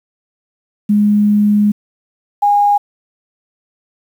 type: tone pair in turn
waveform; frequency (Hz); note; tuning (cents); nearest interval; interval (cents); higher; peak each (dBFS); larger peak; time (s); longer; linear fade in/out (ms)
sine; 207.7 / 818.4; G#3 / G#5; 0 / -26; 2 octaves; 2374; second; -8; neither; 0.89-1.72 / 2.42-2.78; first; 10
effects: 7-bit